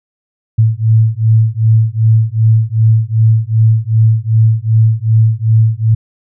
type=beating tone pair; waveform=sine; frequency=110 / 112.6 Hz; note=A2 / A2; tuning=0 / +40 cents; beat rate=2.6 Hz; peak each=-10 dBFS; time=0.58-5.95 s; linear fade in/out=10 ms; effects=none